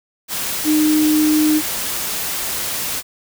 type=tone in noise; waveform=sine; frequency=306.4 Hz; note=D#4; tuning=27 cents flat; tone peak=-12 dBFS; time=0.64-1.62 s; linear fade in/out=50 ms; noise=white; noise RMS=-23 dBFS; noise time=0.28-3.03 s; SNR=+8 dB; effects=none